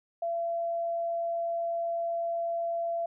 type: tone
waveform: sine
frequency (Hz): 677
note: E5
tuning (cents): +46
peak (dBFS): -28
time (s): 0.22-3.06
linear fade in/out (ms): 5
effects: none